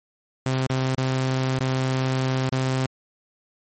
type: tone with dropouts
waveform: sawtooth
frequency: 130.81 Hz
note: C3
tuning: in tune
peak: -17 dBFS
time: 0.46-2.86 s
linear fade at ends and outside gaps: 2 ms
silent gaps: 0.668-0.699 / 0.949-0.978 / 1.589-1.605 / 2.492-2.522 s
effects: MP3 32 kbps